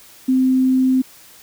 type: tone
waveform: sine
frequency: 259.4 Hz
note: C4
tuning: 15 cents flat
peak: -12 dBFS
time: 0.28-1.02 s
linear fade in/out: 10 ms
effects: white hiss -45 dBFS RMS until 1.42 s